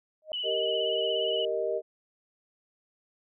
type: tone with exponential growth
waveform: sine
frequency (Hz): 622.3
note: D#5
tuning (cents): 0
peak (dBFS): -29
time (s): 0.22-0.32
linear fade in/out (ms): 1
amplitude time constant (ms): 21
type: tone with vibrato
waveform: sine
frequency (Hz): 2960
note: F#7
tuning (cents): 0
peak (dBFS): -30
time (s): 0.33-1.45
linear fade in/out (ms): 2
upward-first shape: triangle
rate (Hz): 17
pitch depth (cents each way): 47
type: chord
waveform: sine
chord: Eb major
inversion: first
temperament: equal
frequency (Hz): 392 / 466.2 / 622.3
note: G4 / Bb4 / Eb5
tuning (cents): 0 / 0 / 0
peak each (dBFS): -33 / -31 / -30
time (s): 0.43-1.82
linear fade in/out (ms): 50
effects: none